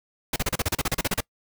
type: noise bursts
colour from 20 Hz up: pink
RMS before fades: -24 dBFS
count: 14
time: 0.33-1.206 s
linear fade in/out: 5 ms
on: 31 ms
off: 34 ms
effects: noise-tail reverb RT60 0.1 s tail -25 dB re dry